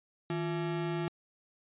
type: ring-modulated tone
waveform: square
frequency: 253.4 Hz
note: B3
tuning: 45 cents sharp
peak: -29 dBFS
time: 0.3-1.08 s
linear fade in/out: 0 ms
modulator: 94.8 Hz
effects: resampled to 8000 Hz